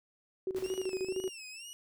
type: tone with tremolo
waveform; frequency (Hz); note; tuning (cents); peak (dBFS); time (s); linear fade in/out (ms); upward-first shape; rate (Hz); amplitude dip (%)
sine; 376.2; F#4; +29; -30; 0.47-1.29; 2; square; 13; 75
type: noise with exponential decay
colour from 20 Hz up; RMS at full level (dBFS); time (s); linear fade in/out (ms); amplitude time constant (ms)
pink; -47; 0.56-1.25; 1; 150
type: tone with vibrato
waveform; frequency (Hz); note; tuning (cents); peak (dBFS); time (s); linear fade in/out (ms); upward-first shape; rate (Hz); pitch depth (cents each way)
20% pulse; 2699; E7; +40; -39; 0.64-1.73; 0; sine; 2.1; 130
effects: none